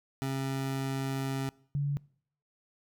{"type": "tone pair in turn", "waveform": ["25% pulse", "sine"], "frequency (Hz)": [134.9, 142.66], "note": ["C#3", "D3"], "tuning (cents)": [-47, -50], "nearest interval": "minor second", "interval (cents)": 97, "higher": "second", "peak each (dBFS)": -27, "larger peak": "neither", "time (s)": [[0.22, 1.49], [1.75, 1.97]], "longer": "first", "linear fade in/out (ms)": 0, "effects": ["noise-tail reverb RT60 0.6 s tail -24 dB re dry"]}